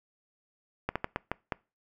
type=slowing click train; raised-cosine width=0.5 ms; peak=-14 dBFS; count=6; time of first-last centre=0.89-1.522 s; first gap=66 ms; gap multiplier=1.33; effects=noise-tail reverb RT60 0.3 s tail -24 dB re dry